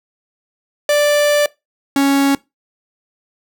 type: tone pair in turn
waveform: 45% pulse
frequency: 587.3 / 277.2 Hz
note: D5 / C#4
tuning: 0 / 0 cents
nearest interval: octave + minor second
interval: 1300 cents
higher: first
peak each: -11 dBFS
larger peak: neither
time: 0.89-1.46 / 1.96-2.35 s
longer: first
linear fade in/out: 2 ms
effects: noise-tail reverb RT60 0.2 s tail -21 dB re dry